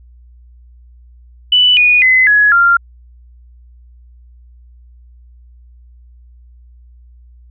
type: tone with pitch steps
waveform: sine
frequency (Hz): 2978 / 2461 / 2034 / 1681 / 1389.3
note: F#7 / D#7 / C7 / G#6 / F6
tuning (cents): +11 / -20 / -50 / +20 / -9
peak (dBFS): -6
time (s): 1.52-2.77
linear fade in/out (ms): 5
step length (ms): 250
effects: added 60 Hz sine -39 dBFS peak until 7.5 s